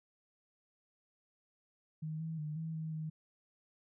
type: tone with pitch steps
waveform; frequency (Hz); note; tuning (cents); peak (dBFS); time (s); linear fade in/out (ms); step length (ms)
sine; 156.4 / 161.3 / 151.8 / 161.2 / 158.7 / 156.8; D#3 / E3 / D#3 / E3 / D#3 / D#3; +9 / -37 / -42 / -38 / +35 / +14; -37; 2.02-3.1; 10; 180
effects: none